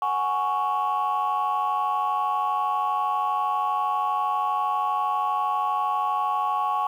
sine chord, F# suspended second, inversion none, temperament just, 740 / 832.5 / 1110 Hz, F#5 / G#5 / C#6, 0 / +4 / +2 cents, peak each -28 / -25 / -23 dBFS, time 0.02-6.87 s, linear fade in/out 2 ms, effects tanh soft clip ceiling -17 dBFS + 9-bit

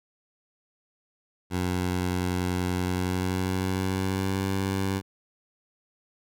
15% pulse tone with pitch glide, 90.5 to 96.44 Hz, F#2 to G2, -38 to -28 cents, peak -19 dBFS, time 1.5-5.02 s, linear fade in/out 50 ms, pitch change +110 cents, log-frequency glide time 2.77-4.43 s, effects none

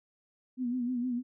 sine tone with vibrato, 246.9 Hz, B3, in tune, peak -29 dBFS, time 0.57-1.23 s, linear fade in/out 50 ms, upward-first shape sine, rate 6.5 Hz, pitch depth 66 cents each way, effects none

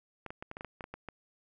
clicks, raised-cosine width 0.5 ms, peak -26 dBFS, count 11, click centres 0.263 / 0.305 / 0.425 / 0.514 / 0.569 / 0.609 / 0.647 / 0.808 / 0.841 / 0.94 / 1.087 s, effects none

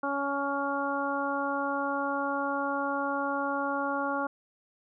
harmonic tone, 280 Hz, C#4, 18 cents sharp, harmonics 1 / 2 / 3 / 4 / 5, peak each -34 / -34 / -34 / -34 / -34 dBFS, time 0.03-4.27 s, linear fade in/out 5 ms, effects none

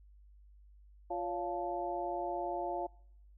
harmonic tone with a mistuned harmonic, 174.9 Hz, F3, 3 cents sharp, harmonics 2 / 3 / 4 / 5, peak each -40 / -41 / -37 / -41 dBFS, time 1.1-2.87 s, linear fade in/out 10 ms, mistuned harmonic 3, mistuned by +120 cents, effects noise-tail reverb RT60 0.8 s tail -26 dB re dry + added 50 Hz sine -56 dBFS peak until 3.37 s

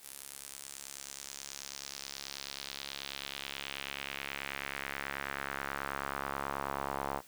sawtooth tone with band-pass filter sweep, 69.3 Hz, C#2, in tune, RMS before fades -41 dBFS, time 0.01-7.22 s, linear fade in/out 50 ms, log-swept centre 11000 to 880 Hz, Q 1.9, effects white hiss -58 dBFS RMS until 7.27 s

